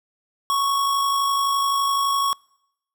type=tone with amplitude modulation; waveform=square; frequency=1108.7 Hz; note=C#6; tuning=in tune; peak=-18 dBFS; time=0.5-2.33 s; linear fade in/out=0 ms; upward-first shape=sine; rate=51.8 Hz; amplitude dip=30%; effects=noise-tail reverb RT60 0.8 s tail -26 dB re dry